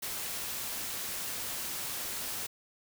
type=noise; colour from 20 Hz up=white; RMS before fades=-37 dBFS; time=0.02-2.47 s; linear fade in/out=10 ms; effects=none

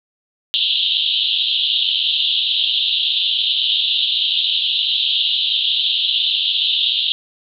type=band-pass noise; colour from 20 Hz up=white; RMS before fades=-18 dBFS; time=0.54-7.12 s; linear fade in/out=0 ms; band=2900 to 3900 Hz; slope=96 dB/octave; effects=none

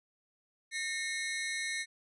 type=ring-modulated tone; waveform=sawtooth; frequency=2000 Hz; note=B6; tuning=21 cents sharp; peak=-27 dBFS; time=0.71-1.86 s; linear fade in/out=50 ms; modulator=170 Hz; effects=resampled to 24000 Hz

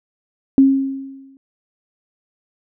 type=tone with exponential decay; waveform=sine; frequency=270.3 Hz; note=C#4; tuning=44 cents flat; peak=-5 dBFS; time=0.58-1.37 s; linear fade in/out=1 ms; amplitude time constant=170 ms; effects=none

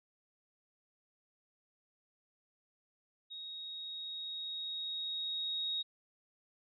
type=tone with level ramp; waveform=sine; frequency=3765 Hz; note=A#7; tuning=16 cents sharp; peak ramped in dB=-43 to -33 dBFS; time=3.3-5.83 s; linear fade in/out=20 ms; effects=none

